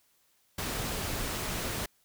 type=noise; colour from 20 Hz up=pink; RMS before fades=-34 dBFS; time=0.58-1.86 s; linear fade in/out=5 ms; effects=white hiss -69 dBFS RMS until 2.04 s